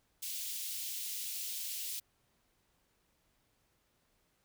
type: high-pass noise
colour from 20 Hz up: white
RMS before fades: -40 dBFS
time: 0.22-2 s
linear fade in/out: 10 ms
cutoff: 2700 Hz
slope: 24 dB/octave
effects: pink hiss -75 dBFS RMS until 4.44 s